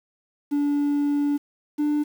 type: tone pair in turn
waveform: triangle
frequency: 288.7 / 296.3 Hz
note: D4 / D4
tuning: -30 / +15 cents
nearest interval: unison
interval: 45 cents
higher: second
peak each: -17 dBFS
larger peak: neither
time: 0.51-1.38 / 1.78-2.04 s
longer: first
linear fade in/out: 20 ms
effects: tanh soft clip ceiling -13 dBFS + 8-bit